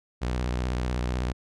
sawtooth tone with vibrato, 61.74 Hz, B1, in tune, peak -22 dBFS, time 0.21-1.33 s, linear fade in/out 20 ms, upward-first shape triangle, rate 16 Hz, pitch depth 170 cents each way, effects low-pass 7000 Hz 12 dB/octave

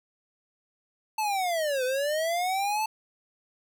square linear two-way sweep, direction down then up, 883 to 499.2 to 883 Hz, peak -26 dBFS, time 1.18-2.86 s, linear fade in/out 5 ms, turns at 1.84 s, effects none

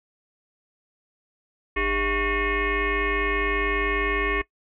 sine tone with frequency modulation, 1108.7 Hz, C#6, in tune, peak -21 dBFS, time 1.76-4.42 s, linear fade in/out 10 ms, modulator 353 Hz, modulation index 3.7, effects noise-tail reverb RT60 0.1 s tail -20 dB re dry

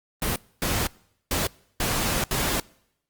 pink noise bursts at uneven times, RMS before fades -25 dBFS, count 5, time 0.22-0.36 / 0.62-0.87 / 1.31-1.47 / 1.8-2.24 / 2.31-2.6 s, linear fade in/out 2 ms, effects noise-tail reverb RT60 0.8 s tail -25 dB re dry + Opus 32 kbps

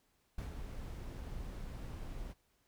brown noise with ADSR envelope, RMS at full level -39 dBFS, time 0.38-2.34 s, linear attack 4 ms, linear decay 110 ms, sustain -5 dB, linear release 27 ms, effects pink hiss -75 dBFS RMS until 2.67 s

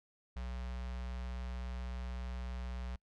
square tone with notch filter, 61.8 Hz, B1, 2 cents sharp, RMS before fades -41 dBFS, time 0.36-2.96 s, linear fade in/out 5 ms, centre 330 Hz, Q 0.98, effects noise-tail reverb RT60 0.1 s tail -26 dB re dry + low-pass 5000 Hz 12 dB/octave

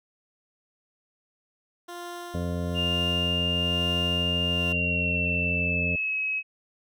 15% pulse tone with tremolo, 349.2 Hz, F4, in tune, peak -29 dBFS, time 1.88-4.73 s, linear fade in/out 10 ms, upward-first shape sine, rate 1.1 Hz, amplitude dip 50%
harmonic tone, 87.31 Hz, F2, in tune, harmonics 1 / 2 / 3 / 5 / 6 / 7, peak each -30 / -31 / -36 / -39 / -40 / -38 dBFS, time 2.34-5.96 s, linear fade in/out 5 ms
sine tone with pitch glide, 2807 to 2559 Hz, F7 to D#7, +8 to +48 cents, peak -25 dBFS, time 2.74-6.43 s, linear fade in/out 50 ms, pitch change -160 cents, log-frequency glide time 4.51-6.18 s
effects none

